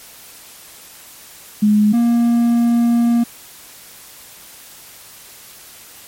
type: tone pair in turn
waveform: sine / triangle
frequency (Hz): 210 / 235.7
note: G#3 / A#3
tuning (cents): +19 / +19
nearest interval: major second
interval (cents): 200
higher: second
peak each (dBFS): -9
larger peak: neither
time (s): 1.62-1.93 / 1.93-3.24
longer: second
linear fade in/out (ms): 10
effects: white hiss -40 dBFS RMS until 6.07 s + MP3 64 kbps